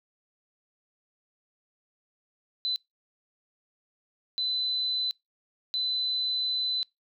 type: tone bursts at uneven times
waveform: sine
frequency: 4017 Hz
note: B7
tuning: 29 cents sharp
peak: -26 dBFS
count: 3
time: 2.65-2.76 / 4.38-5.11 / 5.74-6.83 s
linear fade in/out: 0 ms
effects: noise-tail reverb RT60 0.2 s tail -26 dB re dry